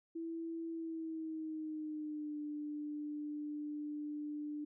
sine tone with pitch glide, 329.9 to 297.3 Hz, E4 to D4, +1 to +21 cents, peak -39 dBFS, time 0.15-4.65 s, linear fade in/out 10 ms, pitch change -180 cents, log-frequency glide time 0.7-2.39 s, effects none

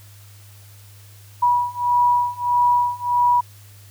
sine beating tone pair, 971 / 972.6 Hz, B5 / B5, -30 / -27 cents, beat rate 1.6 Hz, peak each -19 / -18 dBFS, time 1.42-3.41 s, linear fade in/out 10 ms, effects added 101 Hz sine -43 dBFS peak until 3.9 s + white hiss -50 dBFS RMS until 3.9 s

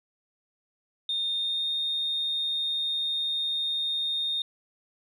sine tone with pitch glide, 3651 to 3674 Hz, A#7 to A#7, -37 to -26 cents, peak -25 dBFS, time 1.09-4.42 s, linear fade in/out 2 ms, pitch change +11 cents, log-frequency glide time 1.37-1.68 s, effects tanh soft clip ceiling -21 dBFS

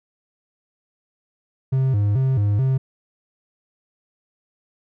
triangle tone with vibrato, 116.54 Hz, A#2, in tune, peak -14 dBFS, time 1.72-2.78 s, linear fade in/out 10 ms, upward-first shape square, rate 2.3 Hz, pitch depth 220 cents each way, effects none

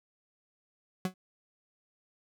40% pulse tone with exponential decay, 185 Hz, F#3, in tune, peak -24 dBFS, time 1.05-1.14 s, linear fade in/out 2 ms, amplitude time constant 19 ms, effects none

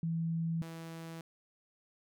sine / sawtooth tone pair in turn, 164.81 / 164.21 Hz, E3 / E3, 0 / -6 cents, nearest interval unison, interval 6 cents, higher first, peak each -31 / -39 dBFS, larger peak first, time 0.03-0.62 / 0.62-1.21 s, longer neither, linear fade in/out 2 ms, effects none

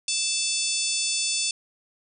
harmonic tone with a mistuned harmonic, 880 Hz, A5, in tune, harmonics 3 / 4 / 5 / 6 / 7 / 8 / 9 / 10, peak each -32 / -32 / -31 / -31 / -32 / -32 / -35 / -31 dBFS, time 0.08-1.51 s, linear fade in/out 2 ms, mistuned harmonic 5, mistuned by +45 cents, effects none

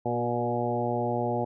harmonic tone with a mistuned harmonic, 120 Hz, B2, 49 cents flat, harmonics 1 / 2 / 3 / 4 / 5 / 6 / 7, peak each -33 / -33 / -33 / -33 / -33 / -33 / -33 dBFS, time 0.05-1.45 s, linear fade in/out 10 ms, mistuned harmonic 3, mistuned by +17 cents, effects none

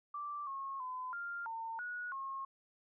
sine tone with pitch steps, 1170 / 1088 / 1015 / 1397 / 906 / 1459 / 1081 Hz, D6 / C#6 / B5 / F6 / A#5 / F#6 / C#6, -7 / -33 / +47 / 0 / -50 / -25 / -44 cents, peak -39 dBFS, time 0.14-2.45 s, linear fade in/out 5 ms, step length 330 ms, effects none

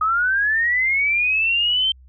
sine linear sweep, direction up, 1244.5 to 3136 Hz, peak -16 dBFS, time 0.01-1.92 s, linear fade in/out 5 ms, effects added 64 Hz sine -44 dBFS peak until 2.08 s

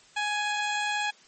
15% pulse tone, 834 Hz, G#5, 7 cents sharp, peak -20 dBFS, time 0.16-1.11 s, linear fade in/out 10 ms, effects white hiss -56 dBFS RMS until 1.27 s + MP3 32 kbps

